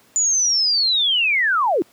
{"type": "linear sweep", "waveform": "sine", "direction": "down", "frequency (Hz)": [7040, 298], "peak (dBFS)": -15, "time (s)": [0.16, 1.82], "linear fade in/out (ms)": 0, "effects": ["pink hiss -54 dBFS RMS until 1.92 s", "high-pass 150 Hz 12 dB/octave"]}